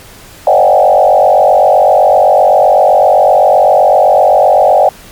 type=tone with frequency modulation; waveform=sine; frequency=672 Hz; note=E5; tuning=33 cents sharp; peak=-3 dBFS; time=0.47-4.89 s; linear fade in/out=2 ms; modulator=47.8 Hz; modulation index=2.8; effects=pink hiss -35 dBFS RMS until 5.11 s + MP3 96 kbps